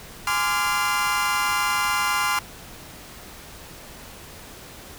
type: chord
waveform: 30% pulse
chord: D half-diminished seventh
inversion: second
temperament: equal with one note detuned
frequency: 830.6 / 1030.9 / 1174.7 / 1396.9 Hz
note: Ab5 / C6 / D6 / F6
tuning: 0 / -26 / 0 / 0 cents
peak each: -27 / -22 / -25 / -23 dBFS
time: 0.27-2.39 s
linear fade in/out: 2 ms
effects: pink hiss -42 dBFS RMS until 4.98 s